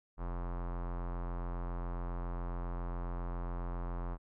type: tone with low-pass filter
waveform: square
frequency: 43.65 Hz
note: F1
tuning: in tune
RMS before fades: -38 dBFS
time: 0.17-4.18 s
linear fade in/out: 50 ms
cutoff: 1100 Hz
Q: 2.4
effects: none